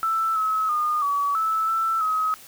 sine tone with pitch steps, 1325 / 1287 / 1221 / 1138 / 1310 / 1329 / 1271 Hz, E6 / E6 / D#6 / C#6 / E6 / E6 / D#6, +9 / -42 / -33 / +45 / -11 / +14 / +36 cents, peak -20 dBFS, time 0.03-2.34 s, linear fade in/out 0 ms, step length 330 ms, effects white hiss -46 dBFS RMS until 2.47 s

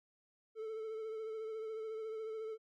triangle tone with vibrato, 440 Hz, A4, in tune, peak -38 dBFS, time 0.55-2.58 s, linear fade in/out 50 ms, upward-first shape triangle, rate 14 Hz, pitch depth 36 cents each way, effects none

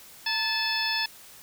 harmonic tone with a mistuned harmonic, 870 Hz, A5, 20 cents flat, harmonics 1 / 2 / 3 / 4 / 5 / 6, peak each -34 / -31 / -32 / -33 / -33 / -30 dBFS, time 0.26-1.06 s, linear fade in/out 5 ms, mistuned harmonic 1, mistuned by +77 cents, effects white hiss -49 dBFS RMS until 1.42 s

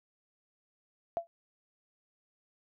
sine tone with exponential decay, 676 Hz, E5, 43 cents sharp, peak -25 dBFS, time 1.17-1.27 s, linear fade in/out 0 ms, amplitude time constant 21 ms, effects none

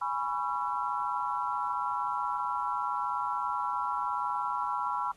sine chord, C# minor seventh, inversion second, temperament equal with one note detuned, 830.6 / 987.8 / 1108.7 / 1348.5 Hz, G#5 / B5 / C#6 / E6, 0 / 0 / 0 / +39 cents, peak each -36 / -32 / -36 / -35 dBFS, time 0.01-5.12 s, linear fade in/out 10 ms, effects pink hiss -63 dBFS RMS until 5.16 s + AAC 32 kbps

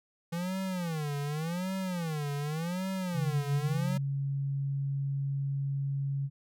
square tone with vibrato, 165.2 Hz, E3, 4 cents sharp, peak -32 dBFS, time 0.32-3.98 s, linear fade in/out 10 ms, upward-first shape sine, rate 0.87 Hz, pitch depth 250 cents each way
sine tone, 138.59 Hz, C#3, in tune, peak -29 dBFS, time 3.13-6.3 s, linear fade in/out 50 ms
effects none

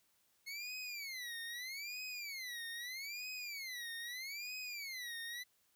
25% pulse tone with vibrato, 2153 Hz, C7, 49 cents sharp, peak -39 dBFS, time 0.46-5.44 s, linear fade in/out 20 ms, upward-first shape sine, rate 0.79 Hz, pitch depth 270 cents each way, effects white hiss -75 dBFS RMS until 5.75 s

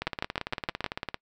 two click trains, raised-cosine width 0.3 ms, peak -11 / -15 dBFS, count 6 / 21, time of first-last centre 0.07-0.843 / 0.02-1.144 s, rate 6.47 / 17.8 Hz, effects noise-tail reverb RT60 0.1 s tail -25 dB re dry

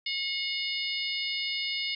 harmonic tone with a mistuned harmonic, 724 Hz, F#5, 38 cents flat, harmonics 3 / 4 / 5 / 6 / 7, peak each -34 / -35 / -36 / -37 / -37 dBFS, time 0.06-1.95 s, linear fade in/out 5 ms, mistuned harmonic 7, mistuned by -18 cents, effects none

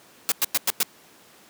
white noise bursts, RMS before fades -21 dBFS, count 5, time 0.29-0.83 s, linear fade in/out 0 ms, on 28 ms, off 100 ms, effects pink hiss -52 dBFS RMS until 1.49 s + high-pass 200 Hz 12 dB/octave

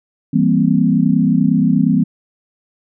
sine chord, C dominant seventh, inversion first, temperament equal, 164.81 / 196 / 233.1 / 261.6 Hz, E3 / G3 / Bb3 / C4, 0 / 0 / 0 / 0 cents, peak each -16 dBFS, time 0.33-2.04 s, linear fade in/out 10 ms, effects none

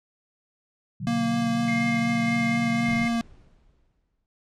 sine chord, B minor, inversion none, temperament equal, 123.47 / 146.83 / 185 Hz, B2 / D3 / F#3, 0 / 0 / 0 cents, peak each -33 / -33 / -33 dBFS, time 1-3.06 s, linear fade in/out 10 ms
square tone with vibrato, 232.7 Hz, A#3, 3 cents flat, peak -23 dBFS, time 1.07-3.21 s, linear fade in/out 0 ms, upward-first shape triangle, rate 4.1 Hz, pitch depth 13 cents each way
sine tone with tremolo, 2120 Hz, C7, 22 cents sharp, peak -27 dBFS, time 1.68-3.08 s, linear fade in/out 2 ms, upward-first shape square, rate 1.7 Hz, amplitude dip 30%
brown noise with exponential decay, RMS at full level -37 dBFS, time 2.88-4.26 s, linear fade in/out 0 ms, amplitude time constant 300 ms
effects low-pass 7000 Hz 12 dB/octave + MP3 64 kbps

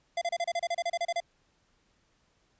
square tone bursts, 686 Hz, F5, 31 cents flat, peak -28 dBFS, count 14, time 0.17-1.203 s, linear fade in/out 5 ms, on 45 ms, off 31 ms, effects pink hiss -70 dBFS RMS until 2.59 s + resampled to 16000 Hz

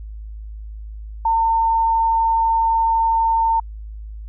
sine tone, 906 Hz, A#5, 50 cents flat, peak -14 dBFS, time 1.25-3.6 s, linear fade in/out 5 ms, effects added 53 Hz sine -30 dBFS peak until 4.28 s

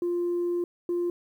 sine tone pair in turn, 349.2 / 349.2 Hz, F4 / F4, 0 / 0 cents, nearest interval unison, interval 0 cents, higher neither, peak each -23 dBFS, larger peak neither, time 0.02-0.64 / 0.89-1.1 s, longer first, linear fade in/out 2 ms, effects tanh soft clip ceiling -22 dBFS + 10-bit

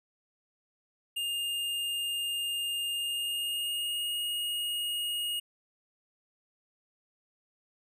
square tone with pitch glide, 2820 to 2869 Hz, F7 to F7, +16 to +46 cents, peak -31 dBFS, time 1.16-5.4 s, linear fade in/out 10 ms, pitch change +30 cents, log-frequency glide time 2.91-4.21 s, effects none

